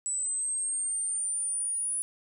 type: linear sweep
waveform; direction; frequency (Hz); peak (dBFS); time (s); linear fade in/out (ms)
sine; up; 7902 to 9850; -28; 0.06-2.02; 0
effects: none